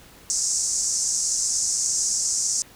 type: band-pass noise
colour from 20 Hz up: white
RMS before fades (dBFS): -24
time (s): 0.3-2.62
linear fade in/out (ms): 0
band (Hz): 5600 to 7900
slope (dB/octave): 48
effects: pink hiss -49 dBFS RMS until 2.75 s